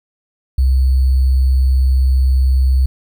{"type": "tone with sample-and-hold", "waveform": "sine", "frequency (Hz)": 65.41, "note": "C2", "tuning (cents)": 0, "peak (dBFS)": -9, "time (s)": [0.58, 2.86], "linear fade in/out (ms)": 5, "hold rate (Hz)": 4410, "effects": []}